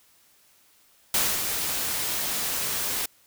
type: noise with ADSR envelope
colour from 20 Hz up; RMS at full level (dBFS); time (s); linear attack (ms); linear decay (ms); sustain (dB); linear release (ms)
white; -22; 1.14-3.06; 3; 240; -6; 6
effects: white hiss -60 dBFS RMS until 3.26 s